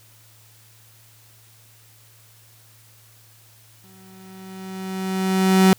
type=tone with exponential growth; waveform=35% pulse; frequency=189 Hz; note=F#3; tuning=37 cents sharp; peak=-8 dBFS; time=3.84-5.73 s; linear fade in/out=0 ms; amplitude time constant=410 ms; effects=added 111 Hz sine -53 dBFS peak until 5.78 s + white hiss -53 dBFS RMS until 5.78 s